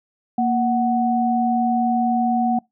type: tone pair together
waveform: sine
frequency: 233.9 / 742.6 Hz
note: A#3 / F#5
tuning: +6 / +6 cents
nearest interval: octave + minor sixth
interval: 2000 cents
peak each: -19 dBFS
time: 0.38-2.59 s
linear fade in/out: 5 ms
effects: noise-tail reverb RT60 0.2 s tail -26 dB re dry